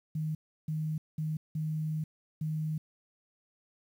sine tone bursts at uneven times, 155.56 Hz, D#3, in tune, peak -30 dBFS, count 5, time 0.15-0.35 / 0.68-0.98 / 1.18-1.37 / 1.55-2.04 / 2.41-2.78 s, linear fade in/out 5 ms, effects 10-bit

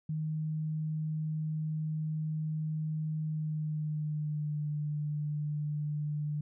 sine tone with pitch glide, 155.56 to 149.14 Hz, D#3 to D3, 0 to +27 cents, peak -31 dBFS, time 0.09-6.41 s, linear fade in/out 5 ms, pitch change -73 cents, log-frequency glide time 3.23-4.68 s, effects none

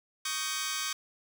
10% pulse chord, Eb dominant seventh, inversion third, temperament just, 1120.1 / 1244.5 / 1555.6 / 1866.8 Hz, Db6 / Eb6 / G6 / Bb6, +18 / 0 / -14 / +2 cents, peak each -28 / -30 / -28 / -33 dBFS, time 0.25-0.93 s, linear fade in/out 5 ms, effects none

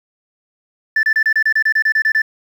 sine tone bursts, 1760 Hz, A6, in tune, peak -9 dBFS, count 13, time 0.96-2.219 s, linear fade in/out 5 ms, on 71 ms, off 28 ms, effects tanh soft clip ceiling -9 dBFS + 7-bit

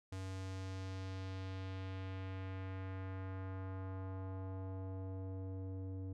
square tone with low-pass filter sweep, 94.8 Hz, F#2, 43 cents sharp, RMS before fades -44 dBFS, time 0.12-6.13 s, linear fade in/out 5 ms, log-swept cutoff 8300 to 390 Hz, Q 1.2, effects none

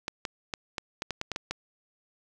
clicks, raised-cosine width 0.2 ms, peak -14 dBFS, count 10, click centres 0.081 / 0.252 / 0.538 / 0.782 / 1.021 / 1.107 / 1.214 / 1.317 / 1.361 / 1.51 s, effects none

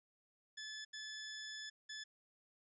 15% pulse tone bursts at uneven times, 1729 Hz, A6, 31 cents flat, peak -39 dBFS, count 3, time 0.57-0.85 / 0.93-1.7 / 1.89-2.04 s, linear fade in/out 10 ms, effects resampled to 16000 Hz

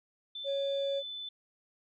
sine tone with pitch glide, 3533 to 3509 Hz, A7 to A7, +6 to -5 cents, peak -38 dBFS, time 0.35-1.29 s, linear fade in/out 5 ms, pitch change -11 cents, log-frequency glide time 0.76-0.85 s
sine tone, 554.4 Hz, C#5, in tune, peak -29 dBFS, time 0.44-1.03 s, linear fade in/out 50 ms
effects tanh soft clip ceiling -24 dBFS

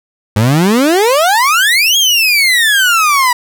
30% pulse exponential two-way sweep, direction up then down, 100 to 3322 to 961 Hz, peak -5 dBFS, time 0.36-3.33 s, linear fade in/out 5 ms, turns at 1.97 s, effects none

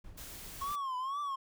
brown noise with tremolo, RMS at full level -49 dBFS, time 0.04-0.72 s, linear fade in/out 5 ms, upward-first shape triangle, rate 7.7 Hz, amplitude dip 45%
white noise, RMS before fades -48 dBFS, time 0.17-0.76 s, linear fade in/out 10 ms
triangle tone with vibrato, 1083 Hz, C#6, 41 cents flat, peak -32 dBFS, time 0.61-1.36 s, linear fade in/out 10 ms, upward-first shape triangle, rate 2.1 Hz, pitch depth 150 cents each way
effects none

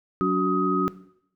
sine tone cluster, 185.8 / 284.6 / 369.6 / 1258 Hz, F#3 / C#4 / F#4 / D#6, +7 / +46 / -2 / +19 cents, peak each -25 dBFS, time 0.21-0.88 s, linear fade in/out 0 ms, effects noise-tail reverb RT60 0.7 s tail -17 dB re dry

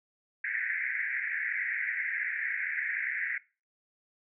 white band-pass noise, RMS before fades -33 dBFS, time 0.44-3.38 s, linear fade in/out 5 ms, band 1600 to 2200 Hz, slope 96 dB/octave, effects noise-tail reverb RT60 0.3 s tail -19 dB re dry

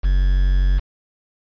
triangle tone with quantisation, 46.25 Hz, F#1, in tune, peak -11 dBFS, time 0.03-0.8 s, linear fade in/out 20 ms, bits 6, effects resampled to 11025 Hz

